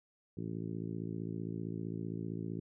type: harmonic tone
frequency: 55.4 Hz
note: A1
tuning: 13 cents sharp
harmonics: 2 / 3 / 4 / 5 / 6 / 7 / 8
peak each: -43 / -41 / -46 / -45 / -46 / -48 / -55 dBFS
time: 0.37-2.6 s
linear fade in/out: 5 ms
effects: none